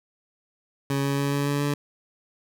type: tone with pitch steps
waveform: 20% pulse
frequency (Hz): 138.59 / 139.72 / 140.85 / 141.99 / 143.15 / 144.31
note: C#3 / C#3 / C#3 / C#3 / D3 / D3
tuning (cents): 0 / +14 / +28 / +42 / -44 / -30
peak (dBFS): -18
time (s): 0.9-1.74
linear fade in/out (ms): 2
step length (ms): 140
effects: none